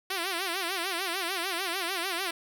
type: tone with vibrato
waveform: 5% pulse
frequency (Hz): 361.6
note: F#4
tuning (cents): -40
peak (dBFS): -18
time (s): 0.1-2.31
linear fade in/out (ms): 5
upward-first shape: sine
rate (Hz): 6.7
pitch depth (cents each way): 150
effects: none